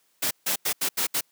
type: noise bursts at uneven times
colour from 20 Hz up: white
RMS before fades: -25 dBFS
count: 6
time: 0.22-0.31 / 0.46-0.56 / 0.65-0.73 / 0.81-0.89 / 0.97-1.07 / 1.14-1.21 s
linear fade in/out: 10 ms
effects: white hiss -67 dBFS RMS until 1.31 s + high-pass 150 Hz 12 dB/octave